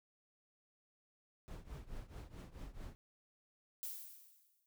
brown noise with tremolo, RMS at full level -45 dBFS, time 1.48-2.95 s, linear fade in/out 0 ms, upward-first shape triangle, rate 4.6 Hz, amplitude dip 90%
violet noise with exponential decay, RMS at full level -42 dBFS, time 3.83-4.66 s, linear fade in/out 0 ms, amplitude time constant 180 ms
effects none

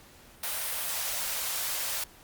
white high-pass noise, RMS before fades -32 dBFS, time 0.43-2.04 s, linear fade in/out 5 ms, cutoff 500 Hz, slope 48 dB/octave, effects pink hiss -54 dBFS RMS until 2.23 s + Opus 48 kbps

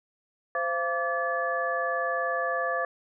sine tone cluster, 520 / 683 / 1161 / 1721 Hz, C5 / F5 / D6 / A6, -11 / -39 / -20 / -39 cents, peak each -31 dBFS, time 0.55-2.85 s, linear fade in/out 2 ms, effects none

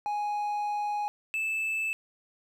triangle tone pair in turn, 830.6 / 2629 Hz, G#5 / E7, 0 / -5 cents, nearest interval octave + minor sixth, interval 1995 cents, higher second, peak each -26 dBFS, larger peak neither, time 0.06-1.08 / 1.34-1.93 s, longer first, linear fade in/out 0 ms, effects none

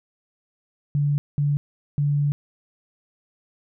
sine tone bursts at uneven times, 144.6 Hz, D3, 27 cents flat, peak -18 dBFS, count 3, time 0.95-1.18 / 1.38-1.57 / 1.98-2.32 s, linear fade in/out 0 ms, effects none

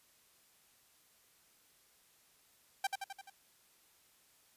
sawtooth tone with echo, 784 Hz, G5, in tune, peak -27 dBFS, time 2.84-2.87 s, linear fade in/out 5 ms, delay 86 ms, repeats 5, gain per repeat -4 dB, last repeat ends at 3.3 s, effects white hiss -68 dBFS RMS until 4.56 s + resampled to 32000 Hz

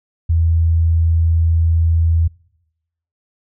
sine tone, 82.41 Hz, E2, in tune, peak -11 dBFS, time 0.29-2.28 s, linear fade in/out 10 ms, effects noise-tail reverb RT60 0.9 s tail -26 dB re dry

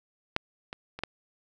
clicks, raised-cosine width 0.3 ms, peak -9 / -21 / -23 / -13 dBFS, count 4, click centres 0.364 / 0.729 / 0.99 / 1.036 s, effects none

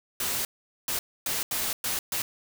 white noise bursts at uneven times, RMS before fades -29 dBFS, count 6, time 0.2-0.45 / 0.88-0.99 / 1.26-1.43 / 1.51-1.73 / 1.84-1.99 / 2.12-2.22 s, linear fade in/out 2 ms, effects none

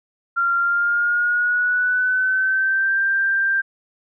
sine tone with pitch glide, 1384 to 1580.6 Hz, F6 to G6, -16 to +14 cents, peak -16 dBFS, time 0.36-3.62 s, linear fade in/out 20 ms, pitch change +230 cents, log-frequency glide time 0.57-2.99 s, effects none

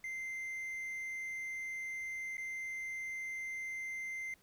triangle tone with dropouts, 2083 Hz, C7, 8 cents flat, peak -37 dBFS, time 0.04-4.34 s, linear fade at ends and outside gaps 2 ms, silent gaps 2.37-2.38 s, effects pink hiss -68 dBFS RMS until 4.42 s

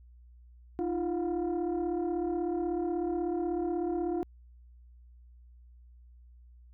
sine tone cluster, 309.2 / 345.5 / 717 Hz, D#4 / F4 / F5, -11 / -19 / +45 cents, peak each -33 / -29 / -37 dBFS, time 0.79-4.23 s, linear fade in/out 0 ms, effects tanh soft clip ceiling -24 dBFS + added 60 Hz sine -52 dBFS peak until 6.73 s

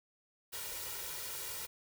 white noise with comb filter, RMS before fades -42 dBFS, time 0.52-1.67 s, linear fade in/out 20 ms, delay 2.1 ms, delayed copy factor +0.65, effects none

